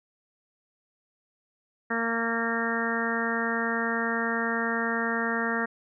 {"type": "harmonic tone", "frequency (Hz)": 230, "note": "A#3", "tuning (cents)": -23, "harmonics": [1, 2, 3, 4, 5, 6, 7, 8], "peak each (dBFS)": [-31, -33, -36, -37, -36, -34, -33, -31], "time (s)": [1.9, 5.66], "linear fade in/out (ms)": 10, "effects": []}